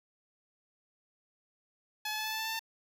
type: tone with pitch steps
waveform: 10% pulse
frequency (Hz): 853 / 858.9 / 864.9 / 870.9 / 877 / 883.1 / 889.2 / 895.4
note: G#5 / A5 / A5 / A5 / A5 / A5 / A5 / A5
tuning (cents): +46 / -42 / -30 / -18 / -6 / +6 / +18 / +30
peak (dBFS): -25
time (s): 2.05-2.594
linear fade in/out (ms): 5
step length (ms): 68
effects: none